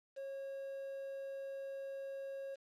triangle tone with quantisation, 545 Hz, C#5, 29 cents flat, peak -40 dBFS, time 0.16-2.56 s, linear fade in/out 20 ms, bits 10, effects low-pass 6000 Hz 12 dB/octave

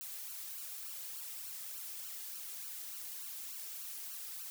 blue noise with flanger, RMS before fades -45 dBFS, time 0.01-4.5 s, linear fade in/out 0 ms, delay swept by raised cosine 0.69 to 2.49 ms, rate 3.4 Hz, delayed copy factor +0.85, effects none

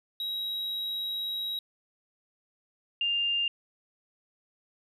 triangle / sine tone pair in turn, 3839 / 2801 Hz, B7 / F7, -50 / +4 cents, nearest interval perfect fourth, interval 546 cents, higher first, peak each -29 / -25 dBFS, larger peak second, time 0.2-1.59 / 3.01-3.48 s, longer first, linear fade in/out 2 ms, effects resampled to 32000 Hz

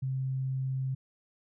sine tone, 132.1 Hz, C3, 17 cents sharp, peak -29 dBFS, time 0.02-0.95 s, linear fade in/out 10 ms, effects none

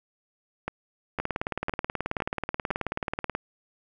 two click trains, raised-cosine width 0.5 ms, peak -14 / -13 dBFS, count 5 / 41, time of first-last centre 0.68-2.71 / 1.2-3.351 s, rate 1.97 / 18.6 Hz, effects none

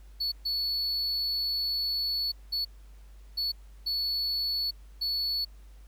triangle tone bursts at uneven times, 4424 Hz, C#8, 4 cents flat, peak -26 dBFS, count 6, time 0.2-0.32 / 0.45-2.32 / 2.52-2.65 / 3.37-3.52 / 3.86-4.71 / 5.01-5.45 s, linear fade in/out 10 ms, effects added 50 Hz sine -47 dBFS peak until 5.87 s + pink hiss -64 dBFS RMS until 5.87 s

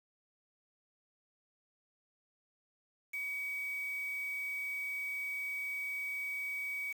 sine tone with quantisation, 2266 Hz, C#7, 37 cents sharp, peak -36 dBFS, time 3.13-6.93 s, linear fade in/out 10 ms, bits 8, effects none

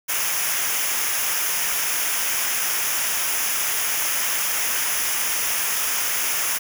white noise with comb filter, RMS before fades -23 dBFS, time 0.08-6.59 s, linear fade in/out 20 ms, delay 0.24 ms, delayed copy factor -0.7, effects none

